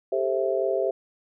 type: chord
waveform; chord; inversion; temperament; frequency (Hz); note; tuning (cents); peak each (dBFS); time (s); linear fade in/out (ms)
sine; A minor seventh; third; just; 396 / 440 / 528 / 660; G4 / A4 / C5 / E5; +18 / 0 / +16 / +2; -26 / -32 / -27 / -27; 0.12-0.91; 5
effects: none